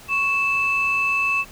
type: tone pair together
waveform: sine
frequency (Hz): 1108.7 / 2632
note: C#6 / E7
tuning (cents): 0 / -3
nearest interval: octave + minor third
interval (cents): 1497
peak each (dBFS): -24 / -18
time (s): 0.08-1.45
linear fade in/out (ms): 50
effects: tanh soft clip ceiling -12 dBFS + pink hiss -44 dBFS RMS until 1.51 s